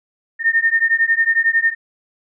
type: beating tone pair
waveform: sine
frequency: 1818 / 1829 Hz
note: A#6 / A#6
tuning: -44 / -33 cents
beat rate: 11 Hz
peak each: -16 dBFS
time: 0.39-1.75 s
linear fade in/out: 50 ms
effects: none

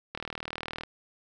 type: click train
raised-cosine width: 0.3 ms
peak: -18 dBFS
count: 28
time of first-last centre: 0.15-0.835 s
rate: 39.4 Hz
effects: none

